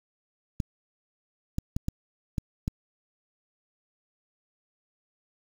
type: clicks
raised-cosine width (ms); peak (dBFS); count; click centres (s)
5; -15; 6; 0.602 / 1.584 / 1.765 / 1.884 / 2.382 / 2.679
effects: 7-bit